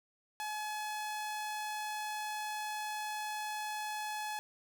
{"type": "tone", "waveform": "sawtooth", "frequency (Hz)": 850, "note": "G#5", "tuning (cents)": 40, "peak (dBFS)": -33, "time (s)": [0.4, 4.39], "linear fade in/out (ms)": 0, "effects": ["12-bit"]}